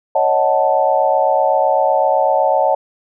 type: chord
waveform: sine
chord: D# half-diminished seventh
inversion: third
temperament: equal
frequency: 554.4 / 622.3 / 740 / 880 Hz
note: C#5 / D#5 / F#5 / A5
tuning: 0 / 0 / 0 / 0 cents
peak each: -17 dBFS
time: 0.15-2.75 s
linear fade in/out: 5 ms
effects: none